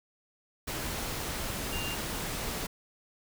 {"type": "tone in noise", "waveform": "sine", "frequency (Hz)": 2794, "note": "F7", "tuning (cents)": 0, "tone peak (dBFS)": -37, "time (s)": [1.72, 1.95], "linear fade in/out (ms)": 10, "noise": "pink", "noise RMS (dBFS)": -35, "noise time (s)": [0.67, 2.67], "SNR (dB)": -5, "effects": []}